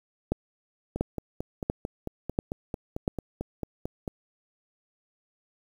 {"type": "two click trains", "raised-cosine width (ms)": 2, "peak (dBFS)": [-18, -11], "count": [15, 5], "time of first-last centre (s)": [[0.96, 4.078], [0.32, 3.079]], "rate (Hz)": [4.49, 1.45], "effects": ["8-bit"]}